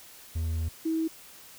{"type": "tone pair in turn", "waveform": ["triangle", "sine"], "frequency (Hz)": [81.2, 322.5], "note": ["E2", "E4"], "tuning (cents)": [-26, -38], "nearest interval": "2 octaves", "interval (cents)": 2388, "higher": "second", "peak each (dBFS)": -25, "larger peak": "neither", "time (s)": [[0.35, 0.69], [0.85, 1.08]], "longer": "first", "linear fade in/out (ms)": 10, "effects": ["white hiss -50 dBFS RMS until 1.58 s"]}